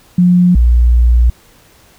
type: tone pair in turn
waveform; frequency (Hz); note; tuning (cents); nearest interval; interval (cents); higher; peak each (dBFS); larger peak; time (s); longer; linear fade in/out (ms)
sine; 178.4 / 59.53; F3 / A#1; +37 / +37; octave + perfect fifth; 1900; first; -5; neither; 0.18-0.55 / 0.55-1.3; second; 5
effects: pink hiss -46 dBFS RMS until 1.98 s